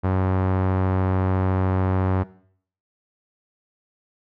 sawtooth tone with low-pass filter, 93.8 Hz, F#2, 24 cents sharp, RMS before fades -21 dBFS, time 0.03-2.24 s, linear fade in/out 20 ms, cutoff 1200 Hz, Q 1.1, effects noise-tail reverb RT60 0.6 s tail -19 dB re dry

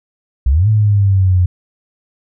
sine exponential two-way sweep, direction up then down, 58.4 to 109.5 to 88.9 Hz, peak -8 dBFS, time 0.46-1.46 s, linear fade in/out 5 ms, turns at 0.68 s, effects none

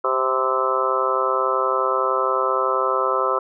harmonic tone with a mistuned harmonic, 130.81 Hz, C3, in tune, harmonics 3 / 4 / 5 / 6 / 7 / 8 / 9 / 10, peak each -26 / -24 / -29 / -34 / -34 / -24 / -27 / -23 dBFS, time 0.04-3.39 s, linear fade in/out 5 ms, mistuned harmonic 8, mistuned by -21 cents, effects none

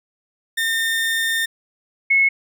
30% pulse / sine tone pair in turn, 1816 / 2186 Hz, A#6 / C#7, -46 / -25 cents, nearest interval minor third, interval 321 cents, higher second, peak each -16 / -12 dBFS, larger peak second, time 0.57-1.46 / 2.1-2.29 s, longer first, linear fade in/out 10 ms, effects none

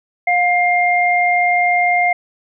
sine tone pair together, 710.4 / 2113 Hz, F5 / C7, +29 / +16 cents, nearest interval octave + perfect fifth, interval 1887 cents, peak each -14 / -15 dBFS, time 0.27-2.13 s, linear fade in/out 5 ms, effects none

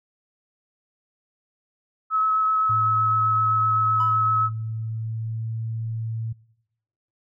sine tone with vibrato, 1290 Hz, E6, 38 cents flat, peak -18 dBFS, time 2.1-4.5 s, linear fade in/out 50 ms, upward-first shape sine, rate 7.8 Hz, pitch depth 10 cents each way
sine tone with pitch glide, 110 to 112.7 Hz, A2 to A2, 0 to +42 cents, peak -26 dBFS, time 2.69-6.33 s, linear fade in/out 10 ms, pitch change +42 cents, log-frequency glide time 3.89-5.68 s
triangle tone with exponential decay, 996 Hz, B5, 14 cents sharp, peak -25 dBFS, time 4-4.33 s, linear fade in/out 2 ms, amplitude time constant 70 ms
effects noise-tail reverb RT60 0.9 s tail -24 dB re dry

